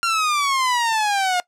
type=exponential sweep; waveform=sawtooth; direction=down; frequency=1389 to 709 Hz; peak=-14 dBFS; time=0.03-1.4 s; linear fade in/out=0 ms; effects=noise-tail reverb RT60 0.1 s tail -21 dB re dry + low-pass 9000 Hz 12 dB/octave